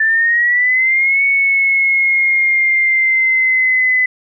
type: exponential two-way sweep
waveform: sine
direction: up then down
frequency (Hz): 1760 to 2221 to 2011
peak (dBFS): -10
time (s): 0-4.06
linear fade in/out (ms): 5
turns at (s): 1.23
effects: none